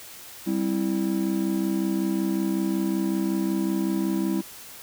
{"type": "chord", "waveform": "triangle", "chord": "C major", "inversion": "second", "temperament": "just", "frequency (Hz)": [196.22, 261.6, 327], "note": ["G3", "C4", "E4"], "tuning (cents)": [2, 0, -14], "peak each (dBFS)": [-24, -28, -24], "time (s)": [0.46, 4.42], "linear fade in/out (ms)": 20, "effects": ["white hiss -43 dBFS RMS until 4.82 s"]}